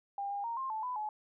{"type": "tone with pitch steps", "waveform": "sine", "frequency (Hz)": [800, 807, 929, 1059, 874, 999, 851], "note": ["G5", "G#5", "A#5", "C6", "A5", "B5", "G#5"], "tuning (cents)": [35, -50, -6, 21, -12, 20, 42], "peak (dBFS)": -34, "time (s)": [0.18, 1.09], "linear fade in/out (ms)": 2, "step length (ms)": 130, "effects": []}